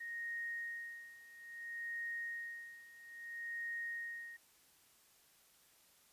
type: tone with tremolo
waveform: sine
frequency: 1864.7 Hz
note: A#6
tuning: in tune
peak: -39 dBFS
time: 0-4.37 s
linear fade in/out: 10 ms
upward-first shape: sine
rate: 0.6 Hz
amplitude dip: 85%
effects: white hiss -68 dBFS RMS until 6.12 s + resampled to 32000 Hz